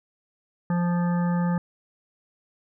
harmonic tone, 174.61 Hz, F3, in tune, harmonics 1 / 3 / 5 / 7 / 9 / 10, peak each -21 / -35 / -34 / -38 / -44 / -43 dBFS, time 0.7-1.58 s, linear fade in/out 2 ms, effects none

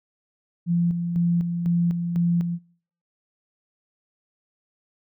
sine tone with tremolo, 171.9 Hz, F3, 27 cents flat, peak -18 dBFS, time 0.66-2.59 s, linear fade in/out 50 ms, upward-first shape square, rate 2 Hz, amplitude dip 50%, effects noise-tail reverb RT60 0.6 s tail -25 dB re dry

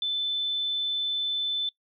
sine tone, 3520 Hz, A7, in tune, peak -25 dBFS, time 0.02-1.69 s, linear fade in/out 2 ms, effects noise-tail reverb RT60 0.1 s tail -22 dB re dry

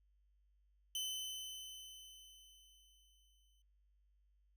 sawtooth tone with exponential decay, 3042 Hz, F#7, 47 cents sharp, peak -35 dBFS, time 0.95-3.62 s, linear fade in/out 2 ms, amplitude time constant 580 ms, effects added 50 Hz sine -70 dBFS peak until 4.56 s

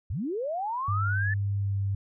sine linear sweep, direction up, 64.1 to 1772 Hz, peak -28 dBFS, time 0.1-1.34 s, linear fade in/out 5 ms
sine tone with pitch glide, 100 to 98.79 Hz, G2 to G2, +35 to +14 cents, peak -25 dBFS, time 0.88-1.95 s, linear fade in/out 5 ms, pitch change -21 cents, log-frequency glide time 1.58-1.76 s
effects none

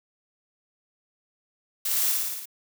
blue noise with echo, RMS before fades -27 dBFS, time 1.85-2.12 s, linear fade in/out 5 ms, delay 56 ms, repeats 6, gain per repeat -2 dB, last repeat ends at 2.456 s, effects none

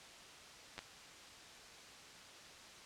clicks, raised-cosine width 0.2 ms, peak -27 dBFS, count 2, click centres 0.78 / 0.79 s, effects white hiss -55 dBFS RMS until 2.85 s + low-pass 6000 Hz 12 dB/octave

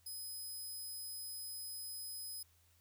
5% pulse tone, 5040 Hz, D#8, 21 cents sharp, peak -38 dBFS, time 0.06-2.43 s, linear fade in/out 5 ms, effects added 84 Hz sine -70 dBFS peak until 2.8 s + white hiss -72 dBFS RMS until 2.8 s

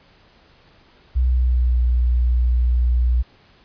sine tone with pitch glide, 62.8 to 60.7 Hz, B1 to B1, +30 to -29 cents, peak -14 dBFS, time 1.15-3.23 s, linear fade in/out 20 ms, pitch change -59 cents, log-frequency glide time 1.25-1.81 s, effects pink hiss -53 dBFS RMS until 3.64 s + resampled to 11025 Hz

